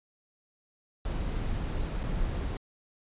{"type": "noise with dropouts", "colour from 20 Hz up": "brown", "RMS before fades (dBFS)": -31, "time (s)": [1.05, 2.57], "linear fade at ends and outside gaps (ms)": 2, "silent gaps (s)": [2.033, 2.037], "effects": ["resampled to 8000 Hz"]}